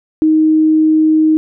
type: tone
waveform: sine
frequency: 313 Hz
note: D#4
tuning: 10 cents sharp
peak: -7 dBFS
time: 0.22-1.37 s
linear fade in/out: 0 ms
effects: none